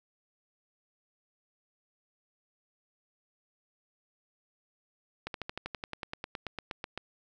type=slowing click train; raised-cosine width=0.3 ms; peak=-20 dBFS; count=18; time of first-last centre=5.27-6.976 s; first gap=72 ms; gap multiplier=1.04; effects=none